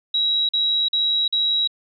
sine tone bursts, 3864 Hz, B7, 39 cents flat, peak -17 dBFS, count 4, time 0.14-1.675 s, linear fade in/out 5 ms, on 350 ms, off 45 ms, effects none

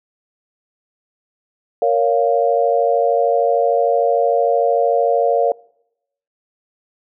sine chord, Bb minor, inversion none, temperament just, 466.2 / 559.4 / 699.2 Hz, Bb4 / Db5 / F5, 0 / +16 / +2 cents, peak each -17 dBFS, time 1.82-5.52 s, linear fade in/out 2 ms, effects noise-tail reverb RT60 0.8 s tail -25 dB re dry

